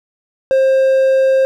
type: tone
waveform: triangle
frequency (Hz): 531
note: C5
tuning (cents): +25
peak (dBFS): -7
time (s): 0.51-1.45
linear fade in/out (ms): 0
effects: none